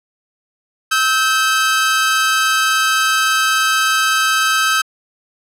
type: tone pair together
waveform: sawtooth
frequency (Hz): 1295 / 1558.7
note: E6 / G6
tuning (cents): -31 / -10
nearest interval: minor third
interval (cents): 321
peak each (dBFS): -12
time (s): 0.91-4.82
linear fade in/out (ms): 10
effects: low-pass 12000 Hz 12 dB/octave